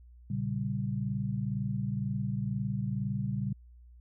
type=chord; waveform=sine; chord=G diminished; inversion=first; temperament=equal; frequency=116.54 / 138.59 / 196 Hz; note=Bb2 / Db3 / G3; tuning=0 / 0 / 0 cents; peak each=-34 dBFS; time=0.3-3.53 s; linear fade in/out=5 ms; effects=added 60 Hz sine -51 dBFS peak until 4 s